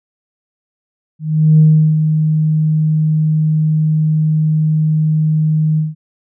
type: tone with ADSR envelope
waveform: sine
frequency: 155.56 Hz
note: D#3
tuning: in tune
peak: -3 dBFS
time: 1.19-5.95 s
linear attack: 400 ms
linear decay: 370 ms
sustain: -7 dB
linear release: 170 ms
effects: tanh soft clip ceiling 0 dBFS